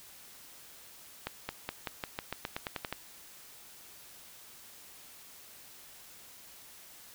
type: accelerating click train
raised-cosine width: 0.3 ms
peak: -18 dBFS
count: 13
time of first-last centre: 1.27-2.926 s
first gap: 220 ms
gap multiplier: 0.91
effects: white hiss -53 dBFS RMS until 7.14 s